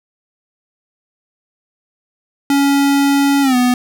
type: tone with pitch glide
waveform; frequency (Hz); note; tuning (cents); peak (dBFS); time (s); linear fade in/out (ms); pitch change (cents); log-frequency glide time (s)
square; 280 to 248; C#4 to B3; +18 to +7; -11; 2.5-3.74; 2; -211; 3.42-3.56
effects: none